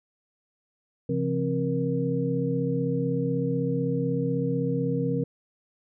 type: tone cluster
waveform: sine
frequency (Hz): 134.6 / 170.6 / 265.5 / 471.5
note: C3 / F3 / C4 / A#4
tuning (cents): +49 / -40 / +25 / +20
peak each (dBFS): -29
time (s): 1.09-5.24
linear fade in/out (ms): 5
effects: none